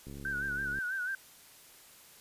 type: click train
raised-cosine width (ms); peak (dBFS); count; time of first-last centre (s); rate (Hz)
3; -33; 51; 0.07-0.786; 69.8
type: tone with vibrato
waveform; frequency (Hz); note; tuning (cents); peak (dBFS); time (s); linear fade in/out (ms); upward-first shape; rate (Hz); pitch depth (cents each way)
sine; 1516; F#6; +42; -32; 0.25-1.15; 2; sine; 6.1; 81
effects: white hiss -56 dBFS RMS until 2.2 s + resampled to 32000 Hz